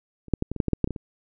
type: clicks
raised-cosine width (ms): 3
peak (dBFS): -30 / -6 / -11 / -16 / -20 / -8 / -12 / -7 / -7 / -16 / -17 / -21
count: 12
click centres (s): 0.283 / 0.337 / 0.424 / 0.516 / 0.563 / 0.602 / 0.683 / 0.733 / 0.843 / 0.875 / 0.907 / 0.962
effects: none